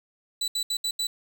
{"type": "tone bursts at uneven times", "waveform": "35% pulse", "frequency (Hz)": 3965, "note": "B7", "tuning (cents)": 6, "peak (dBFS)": -23, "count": 5, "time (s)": [[0.41, 0.48], [0.55, 0.63], [0.7, 0.77], [0.84, 0.91], [0.99, 1.07]], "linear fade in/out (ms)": 5, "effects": []}